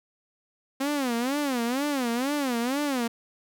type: tone with vibrato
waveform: sawtooth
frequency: 261.6 Hz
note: C4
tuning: in tune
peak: -21 dBFS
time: 0.8-3.08 s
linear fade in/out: 10 ms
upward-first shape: sine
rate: 2.1 Hz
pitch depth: 210 cents each way
effects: none